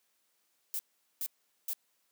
violet noise bursts, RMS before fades -35 dBFS, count 3, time 0.74-1.733 s, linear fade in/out 0 ms, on 51 ms, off 420 ms, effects white hiss -75 dBFS RMS until 2.11 s + high-pass 200 Hz 12 dB/octave

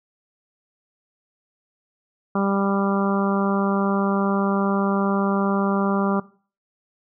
harmonic tone, 197.5 Hz, G3, 13 cents sharp, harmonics 1 / 2 / 3 / 4 / 5 / 6 / 7, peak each -21 / -27 / -29 / -30 / -31 / -28 / -32 dBFS, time 2.35-6.2 s, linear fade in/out 5 ms, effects noise-tail reverb RT60 0.4 s tail -19 dB re dry

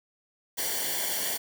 white noise with comb filter, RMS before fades -30 dBFS, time 0.57-1.38 s, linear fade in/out 20 ms, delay 0.78 ms, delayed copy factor -0.8, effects none

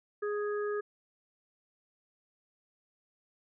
harmonic tone, 415.3 Hz, G#4, in tune, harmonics 1 / 3 / 4, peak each -31 / -41 / -43 dBFS, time 0.22-0.81 s, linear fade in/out 10 ms, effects none

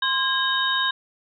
sine tone cluster, 1045 / 1623 / 3053 / 3750 Hz, C6 / G#6 / G7 / A#7, -2 / -40 / -46 / +10 cents, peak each -26 / -24 / -30 / -24 dBFS, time 0.02-0.91 s, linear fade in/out 5 ms, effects none

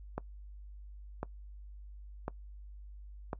click train, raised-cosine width 1 ms, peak -21 dBFS, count 4, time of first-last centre 0.18-3.331 s, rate 0.952 Hz, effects noise-tail reverb RT60 0.1 s tail -22 dB re dry + added 50 Hz sine -46 dBFS peak until 3.39 s

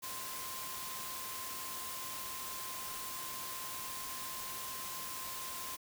sine tone in noise, 1046.5 Hz, C6, in tune, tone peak -47 dBFS, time 0.02-5.77 s, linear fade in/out 20 ms, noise white, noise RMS -43 dBFS, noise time 0.02-5.77 s, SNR -7 dB, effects none

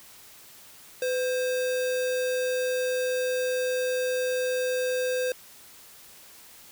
sine tone with sample-and-hold, 505 Hz, B4, 39 cents sharp, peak -24 dBFS, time 1.02-5.32 s, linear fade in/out 2 ms, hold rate 2100 Hz, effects white hiss -50 dBFS RMS until 6.71 s

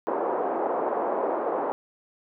pink band-pass noise, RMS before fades -27 dBFS, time 0.07-1.72 s, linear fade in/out 0 ms, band 370 to 980 Hz, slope 24 dB/octave, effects none

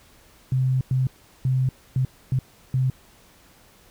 sine tone bursts at uneven times, 130 Hz, C3, 11 cents flat, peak -18 dBFS, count 6, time 0.52-0.81 / 0.91-1.07 / 1.45-1.69 / 1.96-2.05 / 2.32-2.39 / 2.74-2.9 s, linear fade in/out 2 ms, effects pink hiss -54 dBFS RMS until 3.9 s

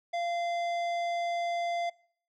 sine tone with tanh clipping, 690 Hz, F5, 21 cents flat, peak -31 dBFS, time 0.13-1.9 s, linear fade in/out 10 ms, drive 14 dB, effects noise-tail reverb RT60 0.6 s tail -24 dB re dry

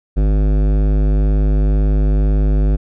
sine tone with hard clipping, 51 Hz, G#1, 31 cents flat, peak -13 dBFS, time 0.16-2.77 s, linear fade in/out 20 ms, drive 16 dB, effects none

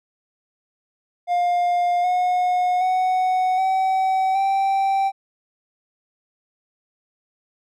triangle tone with pitch steps, 706 / 723.8 / 742 / 760.6 / 779.7 Hz, F5 / F#5 / F#5 / F#5 / G5, +19 / -38 / +5 / +48 / -10 cents, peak -15 dBFS, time 1.27-5.12 s, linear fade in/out 50 ms, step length 770 ms, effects none

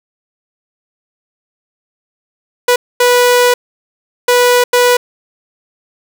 sawtooth tone bursts at uneven times, 490.7 Hz, B4, 11 cents flat, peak -3 dBFS, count 4, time 2.68-2.76 / 3-3.54 / 4.28-4.64 / 4.73-4.97 s, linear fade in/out 5 ms, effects none

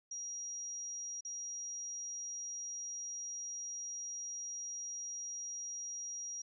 sine tone with dropouts, 5720 Hz, F8, 41 cents sharp, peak -40 dBFS, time 0.11-6.42 s, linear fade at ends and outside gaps 5 ms, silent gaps 1.208-1.249 s, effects none

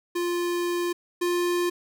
square tone pair in turn, 349.2 / 351.4 Hz, F4 / F4, 0 / +11 cents, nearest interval unison, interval 11 cents, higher second, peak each -25 / -23 dBFS, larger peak second, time 0.15-0.93 / 1.21-1.7 s, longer first, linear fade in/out 10 ms, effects none

